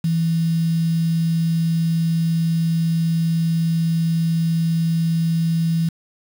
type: tone with quantisation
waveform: sine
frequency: 164.81 Hz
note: E3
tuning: in tune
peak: -16 dBFS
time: 0.04-5.89 s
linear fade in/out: 5 ms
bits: 6
effects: none